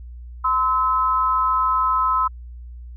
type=tone pair together; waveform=sine; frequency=1027 / 1294 Hz; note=C6 / E6; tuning=-33 / -32 cents; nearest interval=major third; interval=401 cents; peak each=-19 dBFS; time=0.44-2.28 s; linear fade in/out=10 ms; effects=added 60 Hz sine -34 dBFS peak until 2.96 s